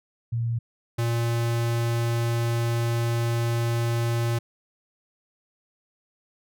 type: tone pair in turn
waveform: sine / square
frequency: 116.54 / 117.15 Hz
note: A#2 / A#2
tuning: 0 / +9 cents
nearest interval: unison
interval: 9 cents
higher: second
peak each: -23 dBFS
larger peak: neither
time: 0.32-0.59 / 0.98-4.39 s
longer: second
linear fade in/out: 10 ms
effects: none